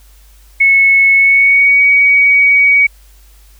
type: tone with pitch glide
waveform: sine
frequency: 2198 to 2256 Hz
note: C#7 to C#7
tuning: -15 to +30 cents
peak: -5 dBFS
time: 0.6-2.87 s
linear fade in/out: 10 ms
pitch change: +45 cents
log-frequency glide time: 1.15-1.81 s
effects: added 50 Hz sine -40 dBFS peak until 3.59 s + white hiss -49 dBFS RMS until 3.59 s